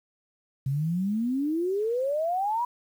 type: exponential sweep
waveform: sine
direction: up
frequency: 130.81 to 987.8 Hz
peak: -24 dBFS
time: 0.66-2.65 s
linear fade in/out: 5 ms
effects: 9-bit